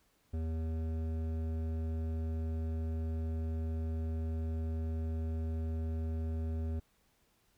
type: tone with hard clipping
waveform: triangle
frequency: 80.4 Hz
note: E2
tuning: 43 cents flat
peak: -35 dBFS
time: 0.33-6.8 s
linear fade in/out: 10 ms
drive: 16 dB
effects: pink hiss -72 dBFS RMS until 7.57 s